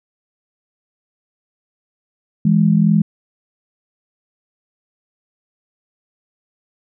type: tone pair together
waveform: sine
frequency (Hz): 164.77 / 207.6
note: E3 / G#3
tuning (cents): 0 / 0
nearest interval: major third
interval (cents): 400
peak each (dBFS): -13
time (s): 2.45-3.02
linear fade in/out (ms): 5
effects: none